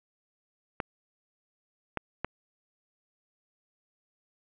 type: clicks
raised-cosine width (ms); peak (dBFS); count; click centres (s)
0.5; -15; 3; 0.802 / 1.973 / 2.246
effects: resampled to 8000 Hz + 7-bit